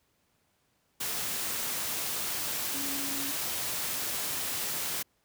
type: tone in noise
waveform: sine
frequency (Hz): 277.6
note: C#4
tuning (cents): +3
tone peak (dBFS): -39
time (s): 2.74-3.32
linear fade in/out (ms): 10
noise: white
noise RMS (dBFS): -33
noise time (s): 1-5.03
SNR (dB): -9
effects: pink hiss -72 dBFS RMS until 5.24 s + high-pass 60 Hz 12 dB/octave